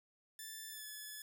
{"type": "tone with pitch glide", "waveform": "5% pulse", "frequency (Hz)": [1760, 1716.8], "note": ["A6", "A6"], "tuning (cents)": [0, -43], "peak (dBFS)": -36, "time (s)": [0.39, 1.22], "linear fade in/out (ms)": 2, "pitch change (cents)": -43, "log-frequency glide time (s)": [0.69, 0.86], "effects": []}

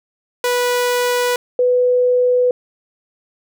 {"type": "tone pair in turn", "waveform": ["sawtooth", "sine"], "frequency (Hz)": [490.8, 496.5], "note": ["B4", "B4"], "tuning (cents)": [-11, 9], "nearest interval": "unison", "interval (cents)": 20, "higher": "second", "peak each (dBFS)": -11, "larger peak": "neither", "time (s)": [[0.44, 1.36], [1.59, 2.51]], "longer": "neither", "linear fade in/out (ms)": 2, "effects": []}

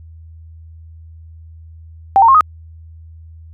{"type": "tone with pitch steps", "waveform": "sine", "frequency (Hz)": [784, 916.3, 1071, 1251.7], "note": ["G5", "A#5", "C6", "D#6"], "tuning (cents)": [0, -30, 40, 10], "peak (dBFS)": -5, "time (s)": [2.16, 2.408], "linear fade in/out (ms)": 0, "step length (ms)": 62, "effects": ["added 81 Hz sine -35 dBFS peak until 3.53 s"]}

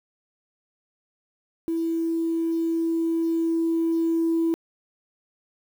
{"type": "tone with level ramp", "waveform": "sine", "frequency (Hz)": 330, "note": "E4", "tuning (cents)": 2, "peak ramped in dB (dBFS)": [-22, -18], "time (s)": [1.68, 4.54], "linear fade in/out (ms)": 0, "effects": ["tanh soft clip ceiling -16 dBFS", "8-bit"]}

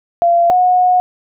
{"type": "tone pair in turn", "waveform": "sine", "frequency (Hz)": [687, 727.9], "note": ["F5", "F#5"], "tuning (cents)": [-29, -29], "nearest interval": "minor second", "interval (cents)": 100, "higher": "second", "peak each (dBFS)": -8, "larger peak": "neither", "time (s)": [[0.22, 0.5], [0.5, 1]], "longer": "second", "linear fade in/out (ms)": 0, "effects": []}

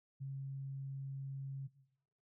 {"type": "tone", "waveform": "sine", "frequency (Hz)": 136.2, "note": "C#3", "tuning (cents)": -30, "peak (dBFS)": -40, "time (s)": [0.2, 1.68], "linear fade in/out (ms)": 20, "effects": ["noise-tail reverb RT60 0.8 s tail -17 dB re dry"]}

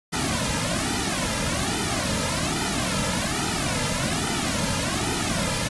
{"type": "noise with flanger", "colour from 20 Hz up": "pink", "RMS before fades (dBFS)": -25, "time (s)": [0.12, 5.69], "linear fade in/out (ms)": 20, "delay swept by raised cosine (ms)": [1.8, 2.73], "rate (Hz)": 1.2, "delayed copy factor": -0.9, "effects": ["resampled to 24000 Hz"]}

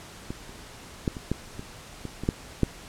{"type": "clicks", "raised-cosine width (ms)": 3, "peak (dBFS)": [-19, -30, -11, -23, -12, -23, -21, -20, -9, -7], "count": 10, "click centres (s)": [0.305, 0.494, 1.078, 1.168, 1.316, 1.594, 2.053, 2.236, 2.289, 2.633], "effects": ["pink hiss -45 dBFS RMS until 2.88 s", "low-pass 10000 Hz 12 dB/octave"]}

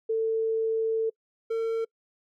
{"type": "tone pair in turn", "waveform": ["sine", "triangle"], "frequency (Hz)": [446.5, 452.7], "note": ["A4", "A4"], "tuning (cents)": [25, 49], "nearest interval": "unison", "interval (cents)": 24, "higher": "second", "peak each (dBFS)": -23, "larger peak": "neither", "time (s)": [[0.09, 1.1], [1.5, 1.85]], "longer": "first", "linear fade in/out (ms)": 10, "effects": ["noise-tail reverb RT60 0.1 s tail -26 dB re dry"]}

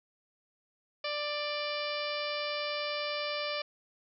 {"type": "harmonic tone", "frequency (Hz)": 590, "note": "D5", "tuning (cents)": 8, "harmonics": [1, 2, 3, 4, 5, 6, 7, 8, 9], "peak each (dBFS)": [-36, -40, -44, -39, -42, -44, -46, -42, -47], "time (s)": [1.04, 3.62], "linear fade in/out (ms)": 5, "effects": []}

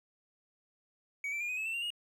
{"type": "tone with pitch steps", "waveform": "triangle", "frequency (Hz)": [2258, 2336, 2417, 2501, 2588, 2677, 2770, 2866], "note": ["C#7", "D7", "D7", "D#7", "E7", "E7", "F7", "F7"], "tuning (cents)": [31, -10, 49, 8, -32, 26, -15, 44], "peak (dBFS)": -32, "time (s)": [1.24, 1.904], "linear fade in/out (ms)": 2, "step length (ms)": 83, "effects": []}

